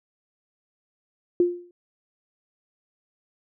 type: tone with exponential decay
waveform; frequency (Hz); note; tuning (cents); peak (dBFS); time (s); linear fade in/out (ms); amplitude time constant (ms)
sine; 351.5; F4; +11; -13; 1.4-1.71; 2; 66
effects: none